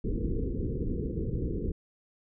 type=low-pass noise; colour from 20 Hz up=pink; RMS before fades=-31 dBFS; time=0.04-1.72 s; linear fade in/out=5 ms; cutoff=480 Hz; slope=96 dB/octave; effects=none